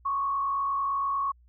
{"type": "tone with frequency modulation", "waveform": "sine", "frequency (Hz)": 1108.7, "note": "C#6", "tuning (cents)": 0, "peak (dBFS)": -25, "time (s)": [0.05, 1.32], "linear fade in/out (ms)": 10, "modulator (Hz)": 48.8, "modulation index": 0.57, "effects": ["added 60 Hz sine -55 dBFS peak until 1.48 s"]}